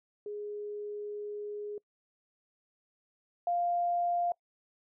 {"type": "tone pair in turn", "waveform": "sine", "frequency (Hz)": [415.3, 698.4], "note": ["G#4", "F5"], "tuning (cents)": [0, 0], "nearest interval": "major sixth", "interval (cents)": 900, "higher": "second", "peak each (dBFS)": [-36, -27], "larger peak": "second", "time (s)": [[0.26, 1.78], [3.47, 4.32]], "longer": "first", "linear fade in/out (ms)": 2, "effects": ["noise-tail reverb RT60 0.1 s tail -24 dB re dry"]}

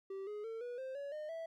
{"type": "tone with pitch steps", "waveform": "triangle", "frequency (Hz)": [388.1, 418.4, 451, 486.2, 524.1, 564.9, 609, 656.5], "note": ["G4", "G#4", "A4", "B4", "C5", "C#5", "D#5", "E5"], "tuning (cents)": [-17, 13, 43, -27, 3, 33, -37, -7], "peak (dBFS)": -39, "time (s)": [0.1, 1.46], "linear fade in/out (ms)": 5, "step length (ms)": 170, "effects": []}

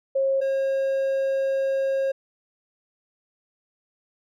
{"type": "tone pair in turn", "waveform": ["sine", "triangle"], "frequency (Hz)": [540, 540], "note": ["C#5", "C#5"], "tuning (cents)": [-45, -45], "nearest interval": "unison", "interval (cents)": 0, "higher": "neither", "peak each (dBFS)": -19, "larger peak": "neither", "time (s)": [[0.15, 0.41], [0.41, 2.12]], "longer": "second", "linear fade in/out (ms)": 10, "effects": []}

